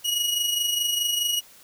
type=tone with amplitude modulation; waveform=sawtooth; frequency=2901 Hz; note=F#7; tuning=35 cents flat; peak=-17 dBFS; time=0.04-1.41 s; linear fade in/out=20 ms; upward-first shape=sine; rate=24.8 Hz; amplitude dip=50%; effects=white hiss -51 dBFS RMS until 1.63 s